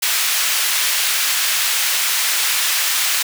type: high-pass noise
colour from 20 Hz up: pink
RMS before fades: -18 dBFS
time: 0.02-3.23 s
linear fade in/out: 10 ms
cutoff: 1900 Hz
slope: 12 dB/octave
effects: none